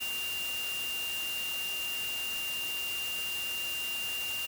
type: tone in noise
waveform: sine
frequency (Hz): 2791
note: F7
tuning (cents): -2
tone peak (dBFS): -33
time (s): 0-4.47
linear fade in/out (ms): 20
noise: white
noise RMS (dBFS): -40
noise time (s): 0-4.47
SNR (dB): +4
effects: none